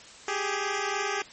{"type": "tone pair together", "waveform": "10% pulse", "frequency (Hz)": [392, 415.3], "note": ["G4", "G#4"], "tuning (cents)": [0, 0], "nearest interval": "minor second", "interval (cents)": 100, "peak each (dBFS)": -22, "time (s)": [0.28, 1.22], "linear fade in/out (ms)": 2, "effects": ["white hiss -48 dBFS RMS until 1.32 s", "MP3 32 kbps"]}